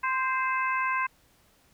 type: harmonic tone with a mistuned harmonic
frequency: 520 Hz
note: C5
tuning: 11 cents flat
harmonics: 2 / 3 / 4 / 5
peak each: -27 / -31 / -33 / -35 dBFS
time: 0.03-1.07 s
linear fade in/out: 10 ms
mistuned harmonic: 3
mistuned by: +19 cents
effects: pink hiss -63 dBFS RMS until 1.73 s